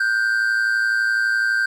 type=tone pair together; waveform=triangle; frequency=1456.1 / 1568 Hz; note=F#6 / G6; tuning=-28 / 0 cents; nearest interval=minor second; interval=128 cents; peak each=-22 / -16 dBFS; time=0-1.66 s; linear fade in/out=5 ms; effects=none